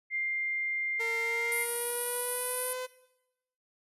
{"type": "tone", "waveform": "sine", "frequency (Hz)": 2100, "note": "C7", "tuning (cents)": 6, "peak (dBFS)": -29, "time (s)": [0.1, 1.67], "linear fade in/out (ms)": 50}
{"type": "tone with pitch glide", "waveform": "sawtooth", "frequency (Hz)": [457.7, 507.8], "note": ["A#4", "B4"], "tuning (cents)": [-32, 48], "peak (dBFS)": -31, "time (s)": [0.99, 2.87], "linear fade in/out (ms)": 20, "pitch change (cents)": 180, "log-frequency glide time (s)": [1.2, 2.74]}
{"type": "band-pass noise", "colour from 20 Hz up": "white", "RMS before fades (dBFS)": -36, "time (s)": [1.52, 2.73], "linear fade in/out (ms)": 0, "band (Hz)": [8900, 12000], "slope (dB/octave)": 96}
{"effects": ["noise-tail reverb RT60 0.9 s tail -18 dB re dry", "resampled to 32000 Hz"]}